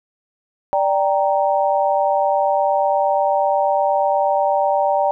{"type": "chord", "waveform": "sine", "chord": "G minor", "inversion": "second", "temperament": "equal", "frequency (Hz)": [587.3, 784, 932.3], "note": ["D5", "G5", "Bb5"], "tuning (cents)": [0, 0, 0], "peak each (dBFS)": [-18, -18, -21], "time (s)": [0.73, 5.11], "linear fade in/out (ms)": 0, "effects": []}